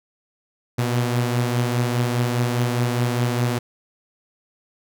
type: beating tone pair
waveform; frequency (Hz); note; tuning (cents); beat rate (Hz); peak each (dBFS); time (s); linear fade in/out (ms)
sawtooth; 120.6 / 125.5; B2 / B2; -41 / +28; 4.9; -16 / -23; 0.78-3.59; 10
effects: none